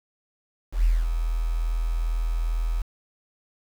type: tone with ADSR envelope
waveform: sine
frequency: 41.2 Hz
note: E1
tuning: in tune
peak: -15 dBFS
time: 0.72-2.82 s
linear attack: 120 ms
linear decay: 210 ms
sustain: -7 dB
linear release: 5 ms
effects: 7-bit